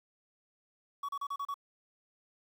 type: tone bursts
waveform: triangle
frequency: 1125 Hz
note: C#6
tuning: 25 cents sharp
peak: -32 dBFS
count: 6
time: 1.03-1.542 s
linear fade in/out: 5 ms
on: 57 ms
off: 34 ms
effects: 10-bit